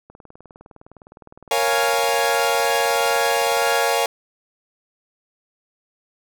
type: click train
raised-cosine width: 1 ms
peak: -29 dBFS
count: 72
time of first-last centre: 0.1-3.722 s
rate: 19.6 Hz
type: chord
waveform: sawtooth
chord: Bb minor seventh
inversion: none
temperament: equal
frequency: 466.2 / 554.4 / 698.5 / 830.6 Hz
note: Bb4 / Db5 / F5 / Ab5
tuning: 0 / 0 / 0 / 0 cents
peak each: -19 dBFS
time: 1.51-4.06 s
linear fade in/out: 2 ms
effects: none